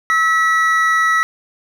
triangle tone pair together, 1298 / 1938.6 Hz, E6 / B6, -27 / -33 cents, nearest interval perfect fifth, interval 694 cents, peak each -13 dBFS, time 0.1-1.23 s, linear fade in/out 0 ms, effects none

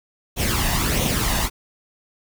pink noise with flanger, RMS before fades -21 dBFS, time 0.36-1.5 s, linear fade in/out 50 ms, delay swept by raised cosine 0.31 to 1.11 ms, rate 1.5 Hz, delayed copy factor +0.6, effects none

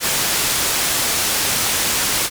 white low-pass noise, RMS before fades -19 dBFS, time 0-2.3 s, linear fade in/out 50 ms, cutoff 11000 Hz, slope 12 dB/octave, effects none

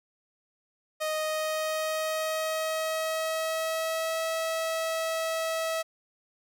sawtooth tone with pitch glide, 622.3 to 648 Hz, D#5 to E5, 0 to -30 cents, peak -24 dBFS, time 1-5.83 s, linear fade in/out 20 ms, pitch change +70 cents, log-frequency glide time 1.19-4.2 s, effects none

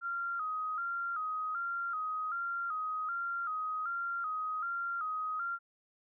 sine tone with vibrato, 1318.5 Hz, E6, in tune, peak -33 dBFS, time 0.01-5.59 s, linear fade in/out 50 ms, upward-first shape square, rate 1.3 Hz, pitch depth 83 cents each way, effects none

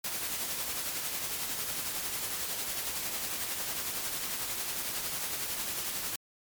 white noise with tremolo, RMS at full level -33 dBFS, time 0.04-6.16 s, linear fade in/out 5 ms, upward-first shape triangle, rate 11 Hz, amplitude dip 40%, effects MP3 96 kbps

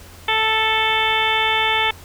harmonic tone, 440 Hz, A4, in tune, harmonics 1 / 2 / 3 / 4 / 5 / 6 / 7 / 8, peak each -28 / -21 / -26 / -25 / -22 / -26 / -25 / -24 dBFS, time 0.28-1.91 s, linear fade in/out 5 ms, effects added 86 Hz sine -43 dBFS peak until 2.04 s + pink hiss -43 dBFS RMS until 2.04 s

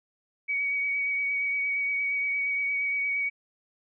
sine tone with vibrato, 2256 Hz, C#7, 30 cents sharp, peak -25 dBFS, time 0.48-3.3 s, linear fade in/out 20 ms, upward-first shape sine, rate 8.6 Hz, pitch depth 18 cents each way, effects none

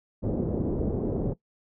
white low-pass noise, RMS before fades -28 dBFS, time 0.22-1.34 s, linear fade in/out 20 ms, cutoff 430 Hz, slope 24 dB/octave, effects noise-tail reverb RT60 0.1 s tail -18 dB re dry

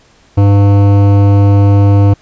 sine tone with hard clipping, 100.4 Hz, G2, 42 cents sharp, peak -6 dBFS, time 0.37-2.14 s, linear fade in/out 10 ms, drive 15 dB, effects pink hiss -47 dBFS RMS until 2.21 s + resampled to 16000 Hz

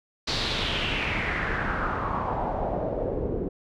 pink noise with low-pass filter sweep, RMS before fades -28 dBFS, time 0.27-3.49 s, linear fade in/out 10 ms, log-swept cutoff 4600 to 380 Hz, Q 3.7, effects none

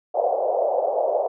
pink band-pass noise, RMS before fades -22 dBFS, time 0.14-1.28 s, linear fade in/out 10 ms, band 500 to 740 Hz, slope 48 dB/octave, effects none

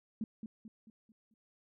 sine tone with echo, 220 Hz, A3, in tune, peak -33 dBFS, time 0.21-0.24 s, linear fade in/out 2 ms, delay 220 ms, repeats 5, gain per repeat -7 dB, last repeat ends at 1.34 s, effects none

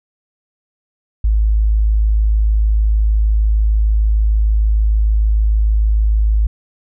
sine tone, 53.3 Hz, G#1, 46 cents sharp, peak -10 dBFS, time 1.24-6.47 s, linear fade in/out 5 ms, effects none

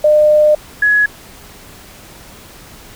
sine tone pair in turn, 604 / 1682.9 Hz, D5 / G#6, +48 / +22 cents, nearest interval octave + tritone, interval 1774 cents, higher second, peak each -6 / -8 dBFS, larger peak first, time 0.04-0.55 / 0.82-1.06 s, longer first, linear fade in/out 5 ms, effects pink hiss -38 dBFS RMS until 2.95 s

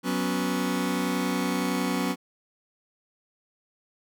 sawtooth chord, F# suspended fourth, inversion none, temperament just, 185 / 246.7 / 277.5 Hz, F#3 / B3 / C#4, 0 / -2 / +2 cents, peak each -25 dBFS, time 0.03-2.16 s, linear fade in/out 50 ms, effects none

